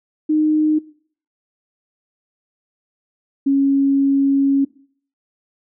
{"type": "tone pair in turn", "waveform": "sine", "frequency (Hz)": [307.6, 275.7], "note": ["D#4", "C#4"], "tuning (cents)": [-20, -9], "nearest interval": "major second", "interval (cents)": 189, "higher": "first", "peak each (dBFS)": [-13, -12], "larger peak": "second", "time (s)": [[0.29, 0.79], [3.46, 4.65]], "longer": "second", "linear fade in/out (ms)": 10, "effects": ["noise-tail reverb RT60 0.5 s tail -19 dB re dry"]}